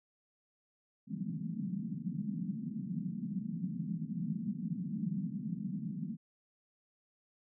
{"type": "band-pass noise", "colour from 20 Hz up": "white", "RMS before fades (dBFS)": -38, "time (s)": [1.07, 6.17], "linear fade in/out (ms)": 50, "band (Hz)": [160, 220], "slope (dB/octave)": 48, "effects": []}